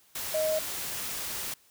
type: tone in noise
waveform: sine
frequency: 625 Hz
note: D#5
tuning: 8 cents sharp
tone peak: -25 dBFS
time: 0.34-0.59 s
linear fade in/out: 5 ms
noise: white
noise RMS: -35 dBFS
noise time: 0.15-1.54 s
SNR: +7 dB
effects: white hiss -62 dBFS RMS until 1.7 s